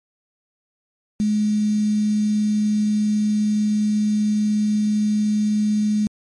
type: tone with quantisation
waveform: sine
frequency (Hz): 211.3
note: G#3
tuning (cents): +30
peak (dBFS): -16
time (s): 1.2-6.07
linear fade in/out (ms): 0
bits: 6
effects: MP3 48 kbps